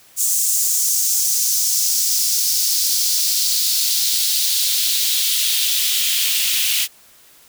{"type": "noise with high-pass filter sweep", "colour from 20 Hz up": "white", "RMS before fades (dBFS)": -18, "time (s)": [0.16, 6.88], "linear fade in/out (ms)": 50, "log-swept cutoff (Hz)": [7200, 2800], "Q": 2.3, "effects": ["white hiss -49 dBFS RMS until 7.48 s"]}